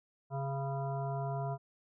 harmonic tone with a mistuned harmonic, 137 Hz, C#3, 20 cents flat, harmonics 1 / 3 / 5 / 7 / 9 / 10, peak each -35 / -44 / -39 / -44 / -54 / -53 dBFS, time 0.3-1.58 s, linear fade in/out 50 ms, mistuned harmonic 7, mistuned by +43 cents, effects none

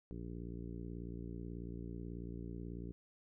harmonic tone, 58.27 Hz, A#1, in tune, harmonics 1 / 2 / 3 / 4 / 5 / 6 / 7 / 8, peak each -47 / -50 / -48 / -55 / -51 / -55 / -55 / -63 dBFS, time 0.11-2.92 s, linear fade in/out 0 ms, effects none

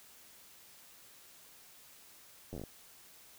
slowing click train, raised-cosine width 2 ms, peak -30 dBFS, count 8, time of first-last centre 2.53-2.637 s, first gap 10 ms, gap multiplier 1.14, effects white hiss -58 dBFS RMS until 3.38 s

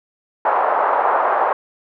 pink band-pass noise, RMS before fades -17 dBFS, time 0.45-1.53 s, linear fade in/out 2 ms, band 610 to 1200 Hz, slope 24 dB/octave, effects none

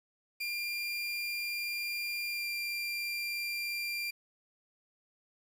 30% pulse tone with pitch glide, 2393 to 2379 Hz, D7 to D7, +32 to +22 cents, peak -31 dBFS, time 0.4-4.11 s, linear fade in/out 10 ms, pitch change -10 cents, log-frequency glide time 2.3-2.47 s, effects 10-bit

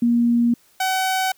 sine / sawtooth tone pair in turn, 236.8 / 755.9 Hz, A#3 / F#5, +27 / +37 cents, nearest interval octave + minor sixth, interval 2010 cents, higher second, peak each -14 / -15 dBFS, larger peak first, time 0.02-0.54 / 0.8-1.32 s, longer neither, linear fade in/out 5 ms, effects white hiss -57 dBFS RMS until 1.37 s

